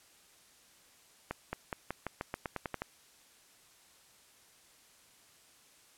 accelerating click train, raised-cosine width 0.5 ms, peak -20 dBFS, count 12, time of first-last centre 1.31-2.82 s, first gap 220 ms, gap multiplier 0.9, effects white hiss -62 dBFS RMS until 5.97 s + low-pass 11000 Hz 12 dB/octave

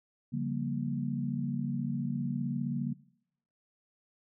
sine chord, G half-diminished seventh, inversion second, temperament just, 141.12 / 176.4 / 196 / 235.2 Hz, Db3 / F3 / G3 / Bb3, +31 / +18 / 0 / +16 cents, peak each -34 / -39 / -39 / -34 dBFS, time 0.32-2.94 s, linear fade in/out 20 ms, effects noise-tail reverb RT60 0.7 s tail -20 dB re dry

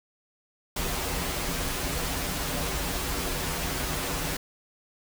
pink noise with comb filter, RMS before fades -30 dBFS, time 0.76-4.37 s, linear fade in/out 5 ms, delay 9.3 ms, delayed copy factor -0.75, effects none

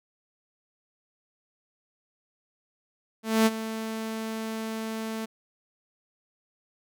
sawtooth tone with ADSR envelope, 221.8 Hz, A3, 14 cents sharp, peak -13 dBFS, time 3.23-5.26 s, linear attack 230 ms, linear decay 36 ms, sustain -14 dB, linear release 14 ms, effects none

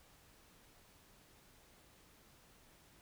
silence, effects pink hiss -65 dBFS RMS until 3.01 s

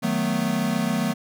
square chord, B dominant seventh, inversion first, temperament equal, 155.56 / 185 / 220 / 246.9 Hz, D#3 / F#3 / A3 / B3, 0 / 0 / 0 / 0 cents, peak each -31 / -28 / -26 / -28 dBFS, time 0.02-1.14 s, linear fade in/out 20 ms, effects none

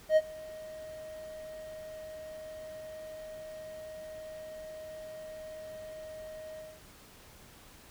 triangle tone with ADSR envelope, 625 Hz, D#5, 8 cents sharp, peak -16 dBFS, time 0.09-6.82 s, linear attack 76 ms, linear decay 42 ms, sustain -24 dB, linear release 230 ms, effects pink hiss -55 dBFS RMS until 7.9 s

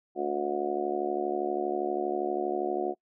harmonic tone, 72.5 Hz, D2, 22 cents flat, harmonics 3 / 4 / 5 / 6 / 7 / 8 / 9 / 10, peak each -42 / -38 / -30 / -41 / -40 / -40 / -37 / -33 dBFS, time 0.15-2.95 s, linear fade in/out 50 ms, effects noise-tail reverb RT60 0.1 s tail -26 dB re dry

